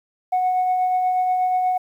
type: tone with tremolo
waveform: sine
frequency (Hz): 736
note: F#5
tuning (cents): -9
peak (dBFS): -14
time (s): 0.32-1.78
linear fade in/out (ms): 10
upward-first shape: triangle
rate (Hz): 8.3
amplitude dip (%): 35
effects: tanh soft clip ceiling -14 dBFS + 9-bit